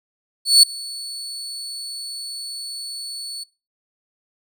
35% pulse tone with ADSR envelope, 4435 Hz, C#8, in tune, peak -4 dBFS, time 0.45-3.44 s, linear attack 180 ms, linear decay 6 ms, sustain -23 dB, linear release 11 ms, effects noise-tail reverb RT60 0.3 s tail -22 dB re dry

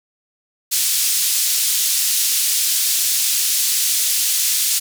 white band-pass noise, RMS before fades -18 dBFS, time 0.71-4.8 s, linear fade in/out 20 ms, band 3800 to 12000 Hz, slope 12 dB/octave, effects none

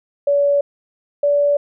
sine tone pair in turn, 570 / 576.6 Hz, C#5 / D5, +48 / -32 cents, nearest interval unison, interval 20 cents, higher second, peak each -12 dBFS, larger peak neither, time 0.27-0.61 / 1.23-1.57 s, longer neither, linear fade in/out 5 ms, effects none

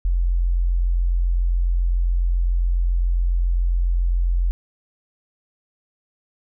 sine tone, 43.65 Hz, F1, in tune, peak -16 dBFS, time 0.05-4.51 s, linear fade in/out 0 ms, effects none

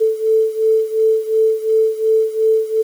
sine beating tone pair, 440 / 442.8 Hz, A4 / A4, 0 / +11 cents, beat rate 2.8 Hz, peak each -14 / -17 dBFS, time 0-2.83 s, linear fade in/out 20 ms, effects 7-bit

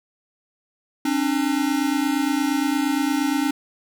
square tone pair together, 271 / 299.6 Hz, C#4 / D4, -39 / +35 cents, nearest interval major second, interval 174 cents, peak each -23 dBFS, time 1.05-3.51 s, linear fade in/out 5 ms, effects none

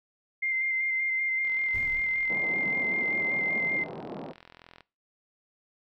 sine tone with vibrato, 2093 Hz, C7, in tune, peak -26 dBFS, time 0.42-3.84 s, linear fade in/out 10 ms, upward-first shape square, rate 5.2 Hz, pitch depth 15 cents each way
click train, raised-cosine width 0.3 ms, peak -32 dBFS, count 143, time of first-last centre 1.45-4.807 s, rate 42.3 Hz
brown noise with exponential decay, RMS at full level -38 dBFS, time 1.74-2.85 s, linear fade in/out 5 ms, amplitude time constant 240 ms
pink band-pass noise, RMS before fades -39 dBFS, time 2.29-4.33 s, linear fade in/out 20 ms, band 170 to 840 Hz, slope 24 dB/octave
effects noise-tail reverb RT60 0.3 s tail -21 dB re dry

